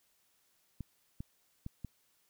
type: clicks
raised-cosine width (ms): 5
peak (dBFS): -28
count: 4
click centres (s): 0.807 / 1.205 / 1.664 / 1.847
effects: white hiss -73 dBFS RMS until 2.29 s